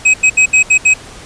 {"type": "tone bursts at uneven times", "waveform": "square", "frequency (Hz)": 2537, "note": "D#7", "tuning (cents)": 33, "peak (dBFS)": -6, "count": 6, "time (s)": [[0.05, 0.14], [0.23, 0.3], [0.37, 0.46], [0.53, 0.63], [0.7, 0.78], [0.85, 0.94]], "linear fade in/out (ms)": 10, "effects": ["pink hiss -34 dBFS RMS until 1.25 s", "resampled to 22050 Hz"]}